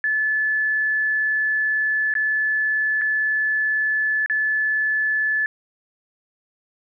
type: tone with dropouts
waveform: sine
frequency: 1731 Hz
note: A6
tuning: 29 cents flat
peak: -18 dBFS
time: 0.04-5.46 s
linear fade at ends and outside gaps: 1 ms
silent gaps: 2.139-2.152 / 3.013-3.017 / 4.261-4.298 s
effects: none

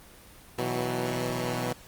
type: chord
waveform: 10% pulse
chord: B suspended fourth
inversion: none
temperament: equal with one note detuned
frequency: 123.47 / 163.11 / 185 Hz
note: B2 / E3 / F#3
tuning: 0 / -18 / 0 cents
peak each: -22 / -26 / -27 dBFS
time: 0.58-1.73 s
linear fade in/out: 5 ms
effects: pink hiss -51 dBFS RMS until 1.87 s + Opus 24 kbps

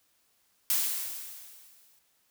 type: noise with exponential decay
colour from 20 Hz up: blue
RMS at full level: -25 dBFS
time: 0.7-1.99 s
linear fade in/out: 1 ms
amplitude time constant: 280 ms
effects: white hiss -70 dBFS RMS until 2.3 s

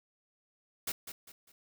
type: noise with echo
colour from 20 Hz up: white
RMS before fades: -35 dBFS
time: 0.87-0.92 s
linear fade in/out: 5 ms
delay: 200 ms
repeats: 3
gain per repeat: -9 dB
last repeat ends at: 1.52 s
effects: none

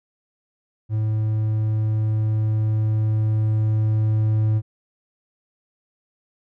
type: tone with level ramp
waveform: triangle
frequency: 108.5 Hz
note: A2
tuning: 24 cents flat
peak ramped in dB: -17 to -14 dBFS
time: 0.89-4.62 s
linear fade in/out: 50 ms
effects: none

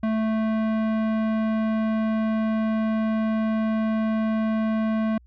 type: tone with tanh clipping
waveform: sine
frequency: 220 Hz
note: A3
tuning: in tune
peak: -23 dBFS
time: 0.03-5.18 s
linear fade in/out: 5 ms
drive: 17 dB
effects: added 60 Hz sine -50 dBFS peak until 5.26 s

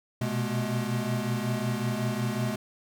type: tone cluster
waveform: square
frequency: 121.3 / 126.7 / 211.9 / 242.5 Hz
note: B2 / B2 / G#3 / B3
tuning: -31 / +45 / +35 / -31 cents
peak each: -33 / -33 / -32 / -37 dBFS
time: 0.21-2.56 s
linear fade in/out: 5 ms
effects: none

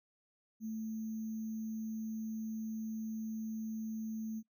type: tone with sample-and-hold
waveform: sine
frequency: 220 Hz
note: A3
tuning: in tune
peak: -37 dBFS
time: 0.6-4.43 s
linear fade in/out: 50 ms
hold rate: 6300 Hz
effects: noise-tail reverb RT60 0.1 s tail -22 dB re dry

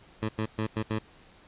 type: tone bursts at uneven times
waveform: 15% pulse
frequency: 109.1 Hz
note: A2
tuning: 14 cents flat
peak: -21 dBFS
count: 5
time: 0.22-0.29 / 0.38-0.46 / 0.58-0.67 / 0.76-0.83 / 0.9-0.99 s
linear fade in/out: 10 ms
effects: pink hiss -56 dBFS RMS until 1.47 s + resampled to 8000 Hz

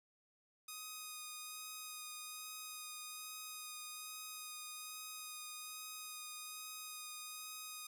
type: tone with vibrato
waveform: 5% pulse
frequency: 1244.5 Hz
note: D#6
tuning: in tune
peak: -35 dBFS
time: 0.68-7.87 s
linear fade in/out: 5 ms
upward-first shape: sine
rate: 1.2 Hz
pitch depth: 14 cents each way
effects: none

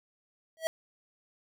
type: tone with exponential growth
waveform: square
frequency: 647 Hz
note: E5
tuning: 32 cents flat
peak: -24 dBFS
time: 0.57-0.67 s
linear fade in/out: 0 ms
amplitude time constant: 21 ms
effects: none

